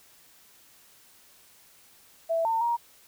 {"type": "tone with pitch steps", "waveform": "sine", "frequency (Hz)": [660, 903, 942], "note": ["E5", "A5", "A#5"], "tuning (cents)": [2, 45, 18], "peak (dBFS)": -23, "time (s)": [2.29, 2.77], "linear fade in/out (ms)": 20, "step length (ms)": 160, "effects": ["white hiss -57 dBFS RMS until 3.07 s"]}